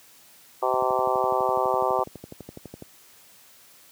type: harmonic tone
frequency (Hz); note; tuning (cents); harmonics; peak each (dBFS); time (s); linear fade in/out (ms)
128.6; C3; -30; 3 / 4 / 5 / 6 / 7 / 8 / 9; -29 / -28 / -28 / -28 / -28 / -31 / -29; 0.62-2.04; 10
type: click train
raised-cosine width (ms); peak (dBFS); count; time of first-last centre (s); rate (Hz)
2; -24; 26; 0.74-2.823; 12
effects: white hiss -53 dBFS RMS until 3.91 s + high-pass 80 Hz 12 dB/octave